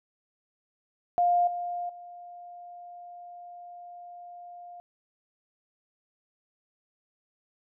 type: tone with level steps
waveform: sine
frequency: 704 Hz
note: F5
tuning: 14 cents sharp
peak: -20 / -30 / -42 dBFS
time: 1.18-4.8 s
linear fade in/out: 0 ms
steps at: 1.47 / 1.89 s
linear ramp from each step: 5 ms
effects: none